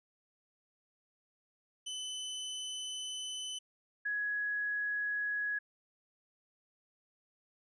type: tone pair in turn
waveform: sawtooth / sine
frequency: 3022 / 1674.1 Hz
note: F#7 / G#6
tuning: +36 / +13 cents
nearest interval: minor seventh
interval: 1023 cents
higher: first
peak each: -35 / -32 dBFS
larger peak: second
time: 1.86-3.59 / 4.05-5.59 s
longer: first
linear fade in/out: 10 ms
effects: resampled to 22050 Hz